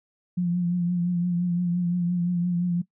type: tone with vibrato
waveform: sine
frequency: 175.6 Hz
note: F3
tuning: 10 cents sharp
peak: -21 dBFS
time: 0.37-2.82 s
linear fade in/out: 10 ms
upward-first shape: triangle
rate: 5.8 Hz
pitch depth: 43 cents each way
effects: noise-tail reverb RT60 0.1 s tail -19 dB re dry